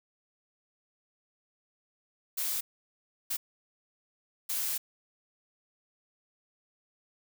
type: noise bursts at uneven times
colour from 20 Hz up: blue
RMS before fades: -32 dBFS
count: 3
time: 2.37-2.61 / 3.3-3.37 / 4.49-4.78 s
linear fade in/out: 10 ms
effects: none